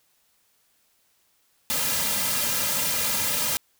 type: noise with comb filter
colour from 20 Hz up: white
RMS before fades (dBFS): -25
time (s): 1.7-3.57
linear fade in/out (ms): 0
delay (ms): 2.7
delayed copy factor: -0.85
effects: white hiss -66 dBFS RMS until 3.79 s